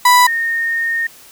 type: tone pair in turn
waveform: 35% pulse / sine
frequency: 987.8 / 1839 Hz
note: B5 / A#6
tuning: 0 / -24 cents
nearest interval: major seventh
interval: 1076 cents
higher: second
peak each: -5 / -15 dBFS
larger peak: first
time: 0.05-0.27 / 0.27-1.07 s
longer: second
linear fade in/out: 5 ms
effects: white hiss -42 dBFS RMS until 1.31 s